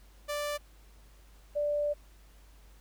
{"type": "tone pair in turn", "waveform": ["sawtooth", "sine"], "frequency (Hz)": [587.3, 587.3], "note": ["D5", "D5"], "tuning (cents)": [0, 0], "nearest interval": "unison", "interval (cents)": 0, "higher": "neither", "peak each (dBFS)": [-28, -27], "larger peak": "second", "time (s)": [[0.28, 0.58], [1.55, 1.94]], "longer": "second", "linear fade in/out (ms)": 20, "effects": ["added 50 Hz sine -54 dBFS peak until 2.8 s", "pink hiss -63 dBFS RMS until 2.8 s"]}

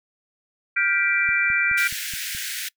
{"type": "chord", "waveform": "sine", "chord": "G dominant seventh", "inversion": "third", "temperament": "just", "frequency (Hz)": [1411.2, 1568, 1960, 2352], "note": ["F6", "G6", "B6", "D7"], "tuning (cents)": [18, 0, -14, 2], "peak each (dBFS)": [-25, -25, -25, -22], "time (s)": [0.76, 1.88], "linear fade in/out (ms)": 10}
{"type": "click train", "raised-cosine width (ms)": 5, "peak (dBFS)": -29, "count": 6, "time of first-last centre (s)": [1.29, 2.349], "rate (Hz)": 4.72}
{"type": "high-pass noise", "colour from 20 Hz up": "pink", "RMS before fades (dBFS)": -30, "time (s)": [1.77, 2.69], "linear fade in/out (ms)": 10, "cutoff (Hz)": 1500, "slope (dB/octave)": 96}
{"effects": ["noise-tail reverb RT60 0.1 s tail -23 dB re dry"]}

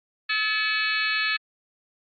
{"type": "harmonic tone with a mistuned harmonic", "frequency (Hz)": 431, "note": "A4", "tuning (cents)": -36, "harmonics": [3, 4, 5, 6, 7, 8, 9, 10], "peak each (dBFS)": [-33, -26, -32, -28, -37, -35, -36, -31], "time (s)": [0.29, 1.37], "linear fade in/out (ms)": 10, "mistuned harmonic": 5, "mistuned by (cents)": 78, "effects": ["Opus 48 kbps"]}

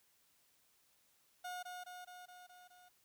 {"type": "tone with echo", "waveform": "30% pulse", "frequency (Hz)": 722, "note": "F#5", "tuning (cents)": -43, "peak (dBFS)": -40, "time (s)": [1.44, 1.63], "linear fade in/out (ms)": 10, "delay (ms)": 210, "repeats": 6, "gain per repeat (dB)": -3, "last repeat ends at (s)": 2.89, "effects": ["white hiss -73 dBFS RMS until 3.04 s"]}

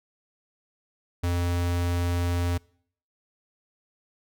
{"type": "tone", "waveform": "square", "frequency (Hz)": 87.31, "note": "F2", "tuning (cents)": 0, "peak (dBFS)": -24, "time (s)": [1.23, 2.58], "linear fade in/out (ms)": 10, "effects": ["noise-tail reverb RT60 0.6 s tail -25 dB re dry"]}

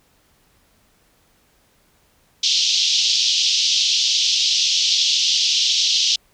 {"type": "band-pass noise", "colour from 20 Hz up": "pink", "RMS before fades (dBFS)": -18, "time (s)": [2.43, 6.16], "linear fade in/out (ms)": 5, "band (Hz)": [3000, 6000], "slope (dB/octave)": 48, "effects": ["pink hiss -59 dBFS RMS until 6.33 s"]}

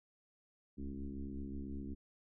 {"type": "tone with frequency modulation", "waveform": "sine", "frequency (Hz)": 138.59, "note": "C#3", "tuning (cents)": 0, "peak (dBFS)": -40, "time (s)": [0.77, 1.95], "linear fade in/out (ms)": 20, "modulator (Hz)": 67.9, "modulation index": 2.6, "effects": []}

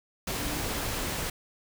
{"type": "tone in noise", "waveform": "sine", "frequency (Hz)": 295.1, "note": "D4", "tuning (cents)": 8, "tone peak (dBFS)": -38, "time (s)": [0.38, 0.61], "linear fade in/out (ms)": 5, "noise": "pink", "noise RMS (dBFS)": -32, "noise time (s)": [0.27, 1.3], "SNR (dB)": -9, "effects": []}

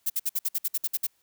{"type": "noise bursts", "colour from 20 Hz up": "violet", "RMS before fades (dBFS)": -26, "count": 11, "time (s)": [0.06, 1.07], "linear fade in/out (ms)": 10, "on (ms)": 40, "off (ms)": 57, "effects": ["white hiss -69 dBFS RMS until 1.22 s"]}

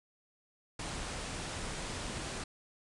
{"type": "low-pass noise", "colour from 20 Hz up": "pink", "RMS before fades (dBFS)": -40, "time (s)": [0.79, 2.44], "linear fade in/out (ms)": 5, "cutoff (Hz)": 9900, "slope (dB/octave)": 96, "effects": []}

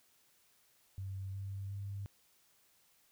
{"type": "tone with pitch steps", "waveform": "sine", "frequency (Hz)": [96.4, 97.97, 99.57], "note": ["G2", "G2", "G2"], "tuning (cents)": [-28, -1, 28], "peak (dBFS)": -39, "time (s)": [0.98, 2.06], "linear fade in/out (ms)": 0, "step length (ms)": 360, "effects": ["white hiss -70 dBFS RMS until 3.11 s"]}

